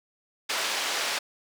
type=band-pass noise; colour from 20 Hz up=white; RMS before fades=-29 dBFS; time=0.49-1.19 s; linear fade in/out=10 ms; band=470 to 4600 Hz; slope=12 dB/octave; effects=none